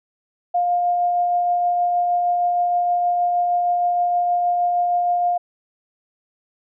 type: tone with tremolo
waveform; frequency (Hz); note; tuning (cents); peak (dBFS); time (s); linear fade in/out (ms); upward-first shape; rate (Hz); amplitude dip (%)
sine; 706; F5; +19; -15; 0.54-5.38; 10; triangle; 6.4; 25
effects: none